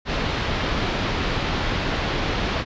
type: low-pass noise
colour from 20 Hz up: pink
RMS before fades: -24 dBFS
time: 0.05-2.65 s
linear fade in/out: 50 ms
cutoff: 4300 Hz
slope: 24 dB/octave
effects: resampled to 16000 Hz